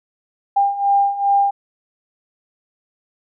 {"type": "beating tone pair", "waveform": "sine", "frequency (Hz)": [798, 800.5], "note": ["G5", "G5"], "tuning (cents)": [31, 36], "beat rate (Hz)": 2.5, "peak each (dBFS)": [-19, -15], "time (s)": [0.56, 1.51], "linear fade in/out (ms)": 10, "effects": []}